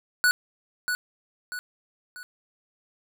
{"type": "tone with echo", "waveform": "square", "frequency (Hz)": 1475, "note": "F#6", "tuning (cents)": -6, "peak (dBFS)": -18, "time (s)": [0.24, 0.31], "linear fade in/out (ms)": 0, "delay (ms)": 640, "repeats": 3, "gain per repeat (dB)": -7, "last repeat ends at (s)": 2.23, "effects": []}